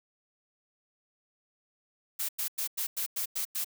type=noise bursts; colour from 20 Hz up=blue; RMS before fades=-32 dBFS; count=8; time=2.19-3.646 s; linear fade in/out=10 ms; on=98 ms; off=96 ms; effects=none